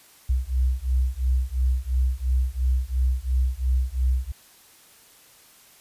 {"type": "beating tone pair", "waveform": "sine", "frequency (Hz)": [62.4, 65.3], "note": ["B1", "C2"], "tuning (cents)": [19, -3], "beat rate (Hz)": 2.9, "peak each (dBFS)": -23, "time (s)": [0.29, 4.32], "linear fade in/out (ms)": 10, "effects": ["white hiss -53 dBFS RMS until 5.8 s", "resampled to 32000 Hz"]}